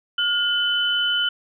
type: tone pair together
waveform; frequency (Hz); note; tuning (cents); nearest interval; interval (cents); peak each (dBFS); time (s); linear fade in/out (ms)
sine; 1426 / 3022; F6 / F#7; +36 / +36; octave + minor second; 1300; -23 / -20; 0.18-1.29; 5
effects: none